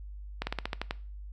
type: slowing click train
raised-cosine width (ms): 0.3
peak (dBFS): -15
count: 8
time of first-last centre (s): 0.42-0.909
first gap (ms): 50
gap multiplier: 1.11
effects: noise-tail reverb RT60 0.4 s tail -20 dB re dry + added 50 Hz sine -40 dBFS peak until 1.32 s